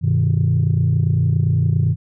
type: chord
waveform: sine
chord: G augmented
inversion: none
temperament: equal with one note detuned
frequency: 98 / 125.34 / 155.56 Hz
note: G2 / B2 / D#3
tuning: 0 / +26 / 0 cents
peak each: -17 dBFS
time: 0.01-1.96 s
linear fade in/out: 50 ms
effects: tanh soft clip ceiling -8 dBFS